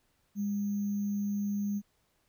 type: tone with sample-and-hold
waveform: sine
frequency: 203.2 Hz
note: G#3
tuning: 38 cents flat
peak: -29 dBFS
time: 0.35-1.82 s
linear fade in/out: 50 ms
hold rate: 6300 Hz
effects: pink hiss -73 dBFS RMS until 2.28 s